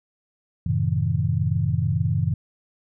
sine chord, F# diminished seventh, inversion none, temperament just, 92.5 / 111 / 133.2 / 159.84 Hz, F#2 / A2 / C3 / Eb3, 0 / +16 / +31 / +47 cents, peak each -25 dBFS, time 0.66-2.34 s, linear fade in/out 5 ms, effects none

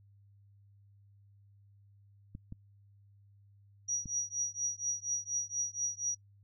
clicks, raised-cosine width 5 ms, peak -31 dBFS, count 3, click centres 2.351 / 2.524 / 4.058 s
sine tone with tremolo, 5780 Hz, F#8, 41 cents flat, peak -28 dBFS, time 3.88-6.15 s, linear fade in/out 10 ms, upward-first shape triangle, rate 4.2 Hz, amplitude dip 100%
effects noise-tail reverb RT60 0.1 s tail -26 dB re dry + added 100 Hz sine -59 dBFS peak until 6.43 s

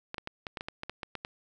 clicks, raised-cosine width 0.3 ms, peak -20 dBFS, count 12, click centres 0.144 / 0.182 / 0.274 / 0.468 / 0.572 / 0.609 / 0.685 / 0.834 / 0.896 / 1.032 / 1.153 / 1.249 s, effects none

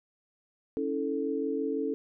sine chord, A major, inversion first, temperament equal with one note detuned, 277.2 / 323.2 / 440 Hz, C#4 / E4 / A4, 0 / -34 / 0 cents, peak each -32 / -35 / -31 dBFS, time 0.77-1.94 s, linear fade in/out 0 ms, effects none

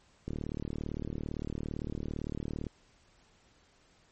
click train, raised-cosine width 3 ms, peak -23 dBFS, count 91, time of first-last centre 0.28-2.667 s, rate 37.7 Hz, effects pink hiss -65 dBFS RMS until 4.11 s + MP3 32 kbps

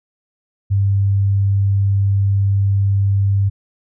sine tone, 99 Hz, G2, 18 cents sharp, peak -12 dBFS, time 0.7-3.5 s, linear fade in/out 20 ms, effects none

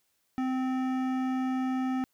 sine tone with hard clipping, 259 Hz, C4, 17 cents flat, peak -29 dBFS, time 0.38-2.04 s, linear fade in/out 0 ms, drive 14 dB, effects white hiss -74 dBFS RMS until 2.13 s

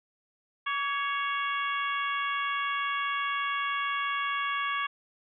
harmonic tone with a mistuned harmonic, 554.4 Hz, C#5, in tune, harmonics 2 / 3 / 4 / 5 / 6, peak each -30 / -34 / -36 / -38 / -40 dBFS, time 0.66-4.87 s, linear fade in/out 10 ms, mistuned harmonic 2, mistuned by +44 cents, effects none

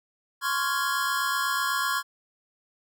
square chord, Db major seventh, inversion third, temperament equal with one note detuned, 1046.5 / 1114.5 / 1396.9 / 1661.2 Hz, C6 / Db6 / F6 / Ab6, 0 / +9 / 0 / 0 cents, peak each -31 dBFS, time 0.41-2.03 s, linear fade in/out 50 ms, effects none

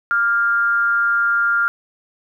sine tone with frequency modulation, 1396.9 Hz, F6, in tune, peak -14 dBFS, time 0.11-1.68 s, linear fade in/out 0 ms, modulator 213 Hz, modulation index 0.39, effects 9-bit

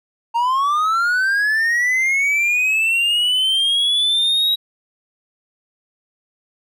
triangle linear sweep, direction up, 915 to 3849 Hz, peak -13 dBFS, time 0.34-4.56 s, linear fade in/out 20 ms, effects none

